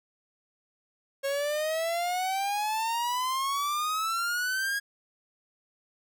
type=exponential sweep; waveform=45% pulse; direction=up; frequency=545 to 1653 Hz; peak=-27 dBFS; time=1.23-4.8 s; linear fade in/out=20 ms; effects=none